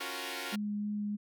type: chord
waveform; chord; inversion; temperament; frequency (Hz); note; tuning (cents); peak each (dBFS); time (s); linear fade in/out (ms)
5% pulse; Gb major seventh; second; equal; 277.2 / 349.2 / 370 / 466.2; Db4 / F4 / Gb4 / Bb4; 0 / 0 / 0 / 0; -31; 0-0.56; 10
type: tone with vibrato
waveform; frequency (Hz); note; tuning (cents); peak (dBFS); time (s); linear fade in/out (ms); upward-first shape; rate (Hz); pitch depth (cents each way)
sine; 207.7; G#3; 0; -32; 0.52-1.17; 20; sine; 3.2; 8
effects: none